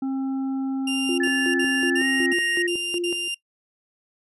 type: harmonic tone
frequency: 267.5 Hz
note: C4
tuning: 38 cents sharp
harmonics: 1 / 3 / 5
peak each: -23 / -39 / -48 dBFS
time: 0.02-2.33 s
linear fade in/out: 5 ms
type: tone bursts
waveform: 40% pulse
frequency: 2794 Hz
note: F7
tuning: in tune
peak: -24 dBFS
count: 7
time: 0.87-3.346 s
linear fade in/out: 5 ms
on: 310 ms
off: 51 ms
type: tone with tremolo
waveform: sine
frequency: 349.2 Hz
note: F4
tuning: in tune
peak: -23 dBFS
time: 1.09-3.28 s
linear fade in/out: 2 ms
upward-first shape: square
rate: 2.7 Hz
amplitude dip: 80%
type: tone with pitch glide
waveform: sine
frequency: 1738 to 1873.5 Hz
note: A6 to A#6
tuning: -22 to +8 cents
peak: -23 dBFS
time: 1.2-2.67 s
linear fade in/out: 5 ms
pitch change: +130 cents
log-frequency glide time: 1.94-2.05 s
effects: noise-tail reverb RT60 0.1 s tail -21 dB re dry + resampled to 32000 Hz